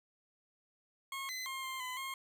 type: tone with pitch steps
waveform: 20% pulse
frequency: 1085 / 2033 / 1065 / 1053 / 1011 / 1071 Hz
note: C#6 / B6 / C6 / C6 / B5 / C6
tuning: -37 / +50 / +30 / +11 / +40 / +40 cents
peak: -34 dBFS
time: 1.12-2.14 s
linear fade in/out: 2 ms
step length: 170 ms
effects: none